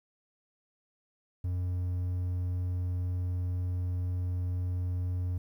triangle tone, 89.8 Hz, F2, 49 cents sharp, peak -27 dBFS, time 1.44-5.38 s, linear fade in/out 5 ms, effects 11-bit

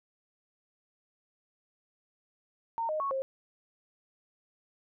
sine tone with pitch steps, 916 / 618 / 1106 / 534 Hz, A#5 / D#5 / C#6 / C5, -31 / -12 / -4 / +35 cents, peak -29 dBFS, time 2.78-3.22 s, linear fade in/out 0 ms, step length 110 ms, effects none

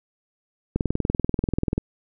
click train, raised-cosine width 3 ms, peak -9 dBFS, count 22, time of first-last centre 0.76-1.779 s, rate 20.6 Hz, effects none

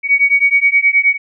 sine beating tone pair, 2245 / 2254.5 Hz, C#7 / C#7, +21 / +29 cents, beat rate 9.5 Hz, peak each -12 dBFS, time 0.03-1.18 s, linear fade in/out 50 ms, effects none

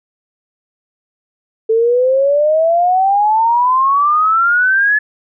sine exponential sweep, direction up, 440 to 1727 Hz, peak -9 dBFS, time 1.69-4.99 s, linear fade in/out 10 ms, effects none

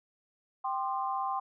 sine chord, G suspended fourth, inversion none, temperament equal with one note detuned, 784 / 1046.5 / 1201.4 Hz, G5 / C6 / D6, 0 / 0 / +39 cents, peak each -33 / -33 / -39 dBFS, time 0.64-1.4 s, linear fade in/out 10 ms, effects none

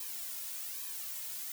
blue noise with flanger, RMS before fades -41 dBFS, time 0-1.52 s, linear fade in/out 2 ms, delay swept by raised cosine 1.4 to 2.6 ms, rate 1.2 Hz, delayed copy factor -0.75, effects none

